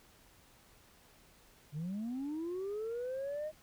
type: linear sweep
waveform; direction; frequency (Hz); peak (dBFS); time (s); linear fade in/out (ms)
sine; up; 139.2 to 626; -34; 1.72-3.52; 50
effects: tanh soft clip ceiling -34 dBFS + pink hiss -63 dBFS RMS until 3.62 s